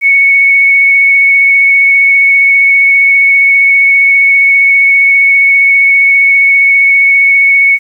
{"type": "tone with vibrato", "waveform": "sine", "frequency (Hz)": 2217, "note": "C#7", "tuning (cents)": 0, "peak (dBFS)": -3, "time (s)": [0.01, 7.79], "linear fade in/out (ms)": 50, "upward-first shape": "sine", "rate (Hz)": 15, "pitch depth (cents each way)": 11, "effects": ["7-bit"]}